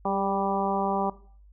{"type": "harmonic tone with a mistuned harmonic", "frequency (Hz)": 196, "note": "G3", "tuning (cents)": 0, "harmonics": [1, 2, 3, 4, 5, 6], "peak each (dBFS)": [-31, -32, -32, -28, -32, -35], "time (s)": [0.05, 1.1], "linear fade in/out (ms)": 5, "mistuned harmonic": 2, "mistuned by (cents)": 22, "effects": ["noise-tail reverb RT60 0.5 s tail -18 dB re dry", "added 50 Hz sine -50 dBFS peak until 1.52 s"]}